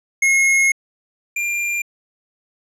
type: tone pair in turn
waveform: square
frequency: 2162 / 2391 Hz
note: C#7 / D7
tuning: -44 / +30 cents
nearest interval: major second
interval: 174 cents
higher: second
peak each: -13 / -20 dBFS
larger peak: first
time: 0.22-0.72 / 1.36-1.82 s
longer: first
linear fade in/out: 5 ms
effects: low-pass 11000 Hz 12 dB/octave